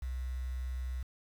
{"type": "tone with quantisation", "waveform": "sine", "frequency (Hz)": 63.4, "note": "B1", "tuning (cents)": 46, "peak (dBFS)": -34, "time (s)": [0.02, 1.03], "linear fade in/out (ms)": 5, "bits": 9, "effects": []}